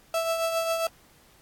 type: tone with tremolo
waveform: 35% pulse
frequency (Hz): 659.3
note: E5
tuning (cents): 0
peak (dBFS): -21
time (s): 0.14-0.87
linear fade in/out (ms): 2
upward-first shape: triangle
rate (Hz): 7.4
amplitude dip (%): 50
effects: pink hiss -58 dBFS RMS until 1.41 s + AAC 64 kbps